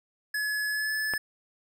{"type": "tone with pitch glide", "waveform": "square", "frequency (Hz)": [1702, 1728.8], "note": ["G#6", "A6"], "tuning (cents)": [42, -31], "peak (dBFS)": -28, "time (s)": [0.34, 1.18], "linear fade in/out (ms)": 5, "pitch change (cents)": 27, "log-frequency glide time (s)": [0.7, 0.93]}
{"type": "click", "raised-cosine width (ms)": 0.5, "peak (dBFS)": -18, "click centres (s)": 1.137}
{"effects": []}